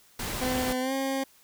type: noise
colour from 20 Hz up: pink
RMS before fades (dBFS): -33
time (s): 0.19-0.73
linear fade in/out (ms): 5
type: tone with pitch glide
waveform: 20% pulse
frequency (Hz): 254.6 to 269.1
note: C4 to C4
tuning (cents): -47 to +49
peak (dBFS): -22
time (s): 0.41-1.24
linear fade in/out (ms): 10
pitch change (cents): +96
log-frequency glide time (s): 0.8-0.93
effects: white hiss -59 dBFS RMS until 1.43 s